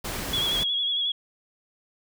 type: noise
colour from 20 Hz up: pink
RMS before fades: -32 dBFS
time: 0.04-0.64 s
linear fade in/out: 10 ms
type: tone with vibrato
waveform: sine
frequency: 3344 Hz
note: G#7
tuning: 11 cents sharp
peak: -23 dBFS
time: 0.33-1.12 s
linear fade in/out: 5 ms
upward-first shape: sine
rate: 11 Hz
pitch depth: 42 cents each way
effects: none